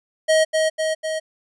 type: tone with echo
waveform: square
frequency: 632 Hz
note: D#5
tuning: 27 cents sharp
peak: -14 dBFS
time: 0.28-0.45 s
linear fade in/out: 20 ms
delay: 250 ms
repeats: 3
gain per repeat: -3 dB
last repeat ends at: 1.2 s
effects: resampled to 24000 Hz